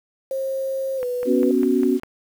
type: tone with pitch glide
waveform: sine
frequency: 535 to 493.4 Hz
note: C5 to B4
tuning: +38 to -2 cents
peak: -22 dBFS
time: 0.31-1.51 s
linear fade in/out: 2 ms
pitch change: -140 cents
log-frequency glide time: 0.97-1.04 s
type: click train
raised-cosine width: 0.5 ms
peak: -20 dBFS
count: 6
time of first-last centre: 1.03-2.034 s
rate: 4.98 Hz
type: chord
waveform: sine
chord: B suspended second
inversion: none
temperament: just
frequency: 246.9 / 277.8 / 370.4 Hz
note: B3 / C#4 / F#4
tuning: 0 / +4 / +2 cents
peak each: -20 dBFS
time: 1.25-2 s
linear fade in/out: 50 ms
effects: 7-bit